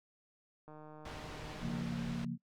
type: click train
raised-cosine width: 1 ms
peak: -39 dBFS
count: 175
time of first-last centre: 0.68-1.817 s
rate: 153 Hz
type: low-pass noise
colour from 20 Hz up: pink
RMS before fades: -47 dBFS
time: 1.05-2.25 s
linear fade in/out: 5 ms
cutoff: 4300 Hz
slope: 12 dB/octave
type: chord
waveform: sine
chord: Bb minor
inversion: first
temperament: equal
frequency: 138.59 / 174.61 / 233.1 Hz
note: Db3 / F3 / Bb3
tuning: 0 / 0 / 0 cents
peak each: -42 / -40 / -39 dBFS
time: 1.6-2.38 s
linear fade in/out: 50 ms
effects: noise-tail reverb RT60 0.1 s tail -24 dB re dry